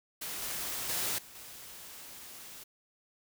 white noise with level steps, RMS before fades -39 / -37 / -33 / -52 / -48 dBFS, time 0.21-2.64 s, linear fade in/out 10 ms, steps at 0.42 / 0.89 / 1.18 / 1.35 s, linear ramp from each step 5 ms, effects none

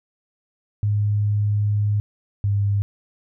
sine tone pair in turn, 103.83 / 101.05 Hz, G#2 / G#2, 0 / -47 cents, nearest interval unison, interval 47 cents, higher first, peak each -17 / -17 dBFS, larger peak neither, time 0.83-2 / 2.44-2.82 s, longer first, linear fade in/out 0 ms, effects none

